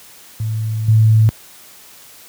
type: tone with level steps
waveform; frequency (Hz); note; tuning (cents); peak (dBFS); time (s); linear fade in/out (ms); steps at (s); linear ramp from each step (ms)
sine; 110; A2; 0; -17 / -7; 0.4-1.29; 0; 0.88; 5
effects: white hiss -42 dBFS RMS until 2.28 s + high-pass 60 Hz 12 dB/octave